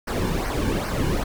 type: noise with flanger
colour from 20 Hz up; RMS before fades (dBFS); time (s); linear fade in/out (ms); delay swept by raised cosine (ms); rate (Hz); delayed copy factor
brown; -24; 0.07-1.24; 10; 0.27 to 1.57; 2.5; -0.7
effects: none